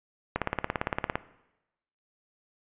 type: click train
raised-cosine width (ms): 0.5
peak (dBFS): -11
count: 15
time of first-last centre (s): 0.36-1.155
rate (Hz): 17.6
effects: noise-tail reverb RT60 0.9 s tail -17 dB re dry + resampled to 8000 Hz